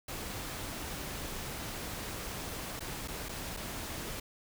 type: noise with dropouts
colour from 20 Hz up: pink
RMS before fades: -40 dBFS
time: 0.08-4.2 s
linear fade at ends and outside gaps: 5 ms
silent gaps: 2.795-2.805 / 3.077-3.081 / 3.287-3.291 / 3.567-3.57 s
effects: none